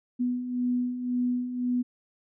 sine beating tone pair, 245.6 / 247.5 Hz, B3 / B3, -9 / +4 cents, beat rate 1.9 Hz, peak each -33 / -26 dBFS, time 0.19-1.83 s, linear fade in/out 20 ms, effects none

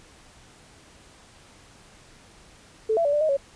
sine tone with pitch steps, 438.9 / 671 / 576 / 591 / 625 / 555 Hz, A4 / E5 / D5 / D5 / D#5 / C#5, -4 / +31 / -34 / +11 / +8 / +2 cents, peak -19 dBFS, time 2.89-3.37 s, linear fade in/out 10 ms, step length 80 ms, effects pink hiss -52 dBFS RMS until 3.55 s + resampled to 22050 Hz

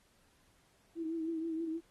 sine tone with vibrato, 325.7 Hz, E4, 21 cents flat, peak -34 dBFS, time 0.95-1.81 s, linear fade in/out 50 ms, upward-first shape triangle, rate 6.3 Hz, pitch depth 54 cents each way, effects pink hiss -70 dBFS RMS until 1.9 s + AAC 32 kbps

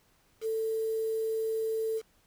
sine tone with quantisation, 443.9 Hz, A4, 15 cents sharp, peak -28 dBFS, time 0.41-2.02 s, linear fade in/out 50 ms, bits 8, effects pink hiss -67 dBFS RMS until 2.26 s

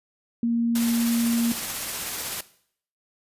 sine tone, 233.4 Hz, A#3, 2 cents sharp, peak -20 dBFS, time 0.43-1.52 s, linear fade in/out 2 ms
white noise with tremolo, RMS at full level -29 dBFS, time 0.75-2.41 s, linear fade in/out 5 ms, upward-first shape triangle, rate 16 Hz, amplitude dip 30%
effects noise-tail reverb RT60 0.6 s tail -17 dB re dry + resampled to 32000 Hz

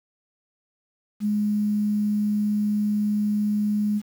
sine tone with quantisation, 208.9 Hz, G#3, 10 cents sharp, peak -20 dBFS, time 1.2-4.02 s, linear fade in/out 50 ms, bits 8, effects none

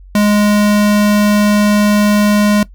square tone, 207.7 Hz, G#3, in tune, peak -9 dBFS, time 0.15-2.63 s, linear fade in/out 2 ms, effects noise-tail reverb RT60 0.1 s tail -18 dB re dry + added 46 Hz sine -34 dBFS peak until 2.74 s

